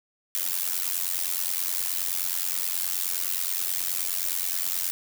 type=noise with amplitude modulation; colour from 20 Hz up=blue; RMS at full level=-24 dBFS; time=0.35-4.91 s; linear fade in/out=0 ms; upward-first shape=sine; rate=89.5 Hz; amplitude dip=95%; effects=none